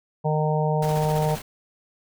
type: harmonic tone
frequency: 153.5 Hz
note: D#3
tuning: 23 cents flat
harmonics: 1 / 3 / 4 / 5 / 6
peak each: -22 / -27 / -28 / -29 / -30 dBFS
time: 0.24-1.36 s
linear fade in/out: 20 ms
type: noise with tremolo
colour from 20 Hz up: pink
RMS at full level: -34 dBFS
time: 0.82-1.42 s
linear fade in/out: 5 ms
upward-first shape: square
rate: 15 Hz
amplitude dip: 35%
effects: none